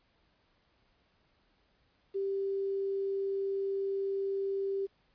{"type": "tone with quantisation", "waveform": "sine", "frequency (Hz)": 392, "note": "G4", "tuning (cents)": 0, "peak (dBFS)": -30, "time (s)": [2.14, 4.87], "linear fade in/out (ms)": 20, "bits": 10, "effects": ["pink hiss -71 dBFS RMS until 5.14 s", "resampled to 11025 Hz"]}